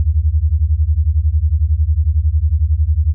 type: beating tone pair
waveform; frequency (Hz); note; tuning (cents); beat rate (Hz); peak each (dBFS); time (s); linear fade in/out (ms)
sine; 71.6 / 82.6; D2 / E2; -43 / +4; 11; -14; 0-3.14; 0
effects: none